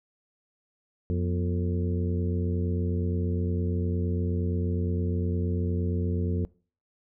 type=harmonic tone with a mistuned harmonic; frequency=88.6 Hz; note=F2; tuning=25 cents sharp; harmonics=1 / 2 / 3 / 4 / 5 / 6; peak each=-26 / -31 / -35 / -37 / -36 / -49 dBFS; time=1.1-6.45 s; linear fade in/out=0 ms; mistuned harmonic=3; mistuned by=-120 cents; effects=noise-tail reverb RT60 0.4 s tail -22 dB re dry